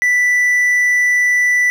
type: tone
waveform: triangle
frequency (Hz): 1975.5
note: B6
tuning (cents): 0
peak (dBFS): -9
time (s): 0.02-1.7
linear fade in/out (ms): 0
effects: none